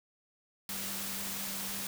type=tone in noise; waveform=sine; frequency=196 Hz; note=G3; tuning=in tune; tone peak=-46 dBFS; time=0.69-1.87 s; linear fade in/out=2 ms; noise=white; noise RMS=-38 dBFS; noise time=0.69-1.87 s; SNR=-11 dB; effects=none